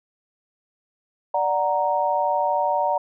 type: chord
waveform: sine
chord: D augmented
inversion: none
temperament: equal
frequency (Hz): 587.3 / 740 / 932.3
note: D5 / F#5 / A#5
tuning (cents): 0 / 0 / 0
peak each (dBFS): -24 / -24 / -22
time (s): 1.34-2.98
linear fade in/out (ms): 5
effects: none